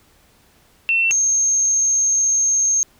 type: tone pair in turn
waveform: sine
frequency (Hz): 2698 / 6417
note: E7 / G8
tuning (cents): +40 / +40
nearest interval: octave + minor third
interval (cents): 1500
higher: second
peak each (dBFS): -14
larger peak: neither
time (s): 0.89-1.11 / 1.11-2.83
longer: second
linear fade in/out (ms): 0
effects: pink hiss -55 dBFS RMS until 2.99 s